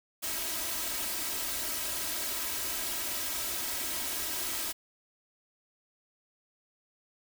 white noise with comb filter, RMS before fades -34 dBFS, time 0.22-4.73 s, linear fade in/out 20 ms, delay 3.1 ms, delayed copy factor +0.75, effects none

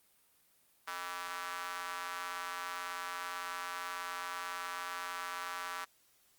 square tone with high-pass filter, 89.1 Hz, F2, 35 cents sharp, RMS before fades -41 dBFS, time 0.87-5.85 s, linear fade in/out 10 ms, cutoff 1200 Hz, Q 2.6, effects white hiss -69 dBFS RMS until 6.38 s + Opus 32 kbps

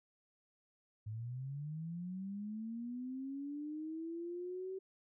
sine linear sweep, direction up, 104.4 to 383.5 Hz, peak -40 dBFS, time 1.06-4.79 s, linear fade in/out 10 ms, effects none

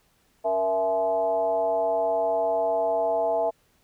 sine tone with frequency modulation, 661 Hz, E5, 5 cents sharp, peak -21 dBFS, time 0.44-3.51 s, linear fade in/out 20 ms, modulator 191 Hz, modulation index 0.88, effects pink hiss -65 dBFS RMS until 3.83 s

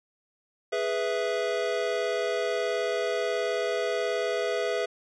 square chord, E major, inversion first, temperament equal, 415.3 / 493.9 / 659.3 Hz, G#4 / B4 / E5, 0 / 0 / 0 cents, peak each -31 dBFS, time 0.72-4.86 s, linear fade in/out 10 ms, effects low-pass 5000 Hz 12 dB/octave

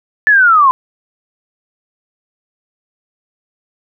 sine linear sweep, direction down, 1760 to 1010 Hz, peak -5 dBFS, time 0.27-0.71 s, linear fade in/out 0 ms, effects none

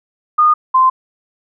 sine tone pair in turn, 1225 / 1038.4 Hz, D#6 / C6, -27 / -13 cents, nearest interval minor third, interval 286 cents, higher first, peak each -7 dBFS, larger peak neither, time 0.38-0.54 / 0.74-0.9 s, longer neither, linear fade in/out 10 ms, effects none

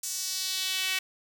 sawtooth tone with high-pass filter sweep, 376.6 Hz, F#4, 31 cents sharp, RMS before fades -31 dBFS, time 0.03-0.99 s, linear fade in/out 5 ms, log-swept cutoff 6900 to 2400 Hz, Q 2, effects none

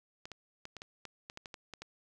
clicks, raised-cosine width 0.2 ms, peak -27 dBFS, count 12, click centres 0.255 / 0.317 / 0.654 / 0.767 / 0.819 / 1.053 / 1.299 / 1.374 / 1.458 / 1.542 / 1.737 / 1.82 s, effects none

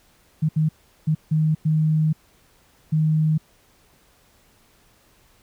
sine tone bursts at uneven times, 155.9 Hz, D#3, 4 cents sharp, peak -16 dBFS, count 6, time 0.42-0.49 / 0.56-0.69 / 1.07-1.15 / 1.31-1.55 / 1.65-2.13 / 2.92-3.38 s, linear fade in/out 10 ms, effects pink hiss -58 dBFS RMS until 5.42 s

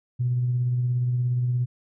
sine tone with tremolo, 123.47 Hz, B2, in tune, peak -19 dBFS, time 0.19-1.66 s, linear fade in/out 20 ms, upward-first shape sine, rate 17 Hz, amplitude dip 25%, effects tanh soft clip ceiling -15 dBFS

